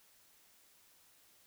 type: silence
effects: white hiss -66 dBFS RMS until 1.46 s